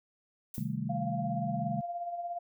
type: noise with exponential decay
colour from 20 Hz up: violet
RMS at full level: -40 dBFS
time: 0.54-0.77 s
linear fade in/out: 2 ms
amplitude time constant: 49 ms
type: chord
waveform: sine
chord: A half-diminished seventh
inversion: first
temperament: equal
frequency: 130.81 / 155.56 / 196 / 220 Hz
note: C3 / Eb3 / G3 / A3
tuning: 0 / 0 / 0 / 0 cents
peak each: -37 dBFS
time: 0.58-1.81 s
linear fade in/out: 0 ms
type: tone with tremolo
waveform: sine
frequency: 695 Hz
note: F5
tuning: 9 cents flat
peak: -32 dBFS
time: 0.89-2.39 s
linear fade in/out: 10 ms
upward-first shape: sine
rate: 17 Hz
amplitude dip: 50%
effects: none